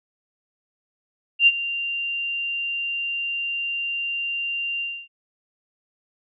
sine tone with ADSR envelope, 2780 Hz, F7, 9 cents flat, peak -9 dBFS, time 1.39-5.08 s, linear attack 79 ms, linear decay 40 ms, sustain -15 dB, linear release 270 ms, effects none

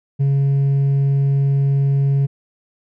triangle tone with hard clipping, 138.59 Hz, C#3, in tune, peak -12 dBFS, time 0.19-2.27 s, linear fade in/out 20 ms, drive 1 dB, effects none

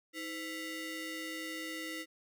sawtooth ring-modulated tone, 830.6 Hz, G#5, in tune, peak -32 dBFS, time 0.13-2.06 s, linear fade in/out 50 ms, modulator 1150 Hz, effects none

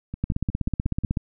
two click trains, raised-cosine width 5 ms, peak -11 / -19 dBFS, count 16 / 6, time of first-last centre 0.24-1.172 / 0.14-1.038 s, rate 16.1 / 5.57 Hz, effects none

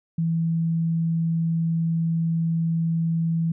sine tone, 164.81 Hz, E3, in tune, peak -20 dBFS, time 0.18-3.52 s, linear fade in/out 5 ms, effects none

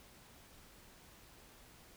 silence, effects pink hiss -60 dBFS RMS until 1.96 s

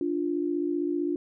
sine tone pair together, 293.4 / 348.9 Hz, D4 / F4, -2 / -2 cents, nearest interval minor third, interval 300 cents, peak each -28 dBFS, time 0.01-1.16 s, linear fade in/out 2 ms, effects none

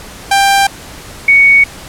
sawtooth / sine tone pair in turn, 791 / 2230 Hz, G5 / C#7, +15 / +10 cents, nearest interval octave + tritone, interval 1795 cents, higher second, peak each -3 dBFS, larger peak neither, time 0.31-0.67 / 1.28-1.64 s, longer neither, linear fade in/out 5 ms, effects pink hiss -31 dBFS RMS until 1.88 s + low-pass 12000 Hz 12 dB/octave

